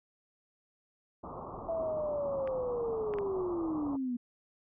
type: low-pass noise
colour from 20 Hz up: white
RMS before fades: -43 dBFS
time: 1.23-3.97 s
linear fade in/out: 10 ms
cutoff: 1200 Hz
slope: 96 dB/octave
type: linear sweep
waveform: sine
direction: down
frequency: 667 to 237.2 Hz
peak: -31 dBFS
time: 1.68-4.17 s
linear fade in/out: 10 ms
type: clicks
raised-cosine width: 0.5 ms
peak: -26 dBFS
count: 3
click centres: 2.475 / 3.138 / 3.186 s
effects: none